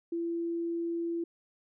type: tone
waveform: sine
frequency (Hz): 337.5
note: E4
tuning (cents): +41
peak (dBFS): -30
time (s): 0.12-1.24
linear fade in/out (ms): 5
effects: none